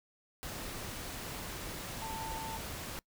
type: tone in noise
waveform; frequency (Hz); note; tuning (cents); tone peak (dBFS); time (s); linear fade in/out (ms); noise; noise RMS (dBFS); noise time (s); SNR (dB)
sine; 891; A5; +22; -40; 2.02-2.57; 0; pink; -42; 0.43-2.99; -1
effects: noise-tail reverb RT60 0.1 s tail -24 dB re dry